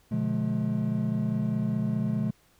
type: chord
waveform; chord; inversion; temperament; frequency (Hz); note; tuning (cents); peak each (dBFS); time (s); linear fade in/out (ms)
triangle; B diminished seventh; none; just; 123.47 / 148.16 / 177.8 / 213.4; B2 / D3 / F3 / Ab3; 0 / +16 / +31 / +47; -29 / -31 / -31 / -26; 0.11-2.31; 10
effects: pink hiss -63 dBFS RMS until 2.59 s